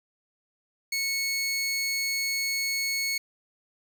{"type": "tone", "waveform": "20% pulse", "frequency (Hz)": 2200, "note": "C#7", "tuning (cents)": -14, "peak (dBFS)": -21, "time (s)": [0.92, 3.18], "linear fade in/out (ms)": 5, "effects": []}